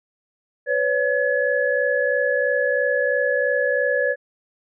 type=tone cluster; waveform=sine; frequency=502 / 565 / 1701 Hz; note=B4 / C#5 / G#6; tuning=+28 / +33 / +41 cents; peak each=-22 dBFS; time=0.66-4.16 s; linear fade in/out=50 ms; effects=none